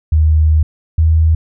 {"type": "tone pair in turn", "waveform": "sine", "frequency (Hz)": [77.9, 80], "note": ["D#2", "D#2"], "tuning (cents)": [3, 49], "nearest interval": "unison", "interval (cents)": 46, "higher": "second", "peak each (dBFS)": -7, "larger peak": "neither", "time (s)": [[0.12, 0.63], [0.98, 1.35]], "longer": "first", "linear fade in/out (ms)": 5, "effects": []}